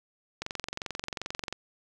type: click train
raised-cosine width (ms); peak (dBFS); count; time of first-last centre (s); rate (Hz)
0.2; -16; 26; 0.42-1.526; 22.6
effects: none